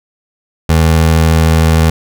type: tone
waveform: 25% pulse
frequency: 80.6 Hz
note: E2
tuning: 38 cents flat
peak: -3 dBFS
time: 0.69-1.9 s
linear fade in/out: 5 ms
effects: none